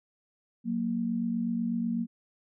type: tone pair together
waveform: sine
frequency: 185.01 / 233.1 Hz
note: F#3 / A#3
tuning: 0 / 0 cents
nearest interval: major third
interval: 400 cents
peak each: -33 / -28 dBFS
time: 0.64-2.07 s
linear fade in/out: 50 ms
effects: none